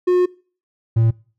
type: tone pair in turn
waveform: triangle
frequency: 360.6 / 113.58 Hz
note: F#4 / A#2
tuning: -45 / -45 cents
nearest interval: octave + minor sixth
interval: 2000 cents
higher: first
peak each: -10 dBFS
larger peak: neither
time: 0.07-0.26 / 0.96-1.11 s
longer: first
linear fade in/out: 10 ms
effects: noise-tail reverb RT60 0.4 s tail -23 dB re dry